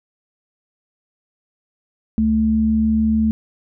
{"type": "tone pair together", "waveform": "sine", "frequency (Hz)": [73.42, 220], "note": ["D2", "A3"], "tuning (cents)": [0, 0], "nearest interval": "octave + perfect fifth", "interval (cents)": 1900, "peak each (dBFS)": [-23, -14], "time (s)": [2.18, 3.31], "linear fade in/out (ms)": 0, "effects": []}